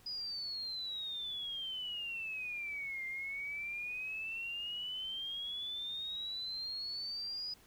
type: exponential two-way sweep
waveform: sine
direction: down then up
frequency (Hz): 4978 to 2093 to 4978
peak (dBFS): -38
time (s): 0.06-7.54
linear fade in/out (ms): 5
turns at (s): 3.05
effects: pink hiss -63 dBFS RMS until 7.66 s